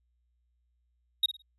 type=tone with echo; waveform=triangle; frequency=3763 Hz; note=A#7; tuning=16 cents sharp; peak=-19 dBFS; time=1.23-1.26 s; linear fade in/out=5 ms; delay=54 ms; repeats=3; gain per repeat=-12 dB; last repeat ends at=1.422 s; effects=added 60 Hz sine -70 dBFS peak until 1.58 s + resampled to 32000 Hz